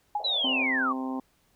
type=tone with exponential decay; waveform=sine; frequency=830.6 Hz; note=G#5; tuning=in tune; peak=-22 dBFS; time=0.15-0.32 s; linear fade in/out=5 ms; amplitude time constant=35 ms
type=band-pass noise; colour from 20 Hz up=pink; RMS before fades=-40 dBFS; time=0.19-0.64 s; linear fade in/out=10 ms; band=530 to 800 Hz; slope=48 dB/octave
type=linear sweep; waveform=sine; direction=down; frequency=4033 to 1056 Hz; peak=-24 dBFS; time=0.24-0.93 s; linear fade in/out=10 ms
type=harmonic tone; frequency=130.81 Hz; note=C3; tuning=in tune; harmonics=2 / 3 / 4 / 5 / 6 / 7 / 8; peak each=-30 / -44 / -43 / -46 / -40 / -42 / -42 dBFS; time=0.44-1.2 s; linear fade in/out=5 ms
effects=pink hiss -67 dBFS RMS until 1.55 s